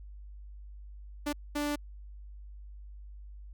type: tone bursts at uneven times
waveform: sawtooth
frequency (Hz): 293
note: D4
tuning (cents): -4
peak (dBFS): -26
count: 2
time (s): 1.26-1.33 / 1.55-1.76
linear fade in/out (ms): 10
effects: added 50 Hz sine -44 dBFS peak until 3.53 s